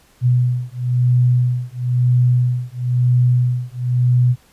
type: beating tone pair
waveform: sine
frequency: 123.47 / 124.47 Hz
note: B2 / B2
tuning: 0 / +14 cents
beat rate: 1 Hz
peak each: -16 dBFS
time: 0.21-4.36 s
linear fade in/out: 50 ms
effects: pink hiss -53 dBFS RMS until 4.52 s + resampled to 32000 Hz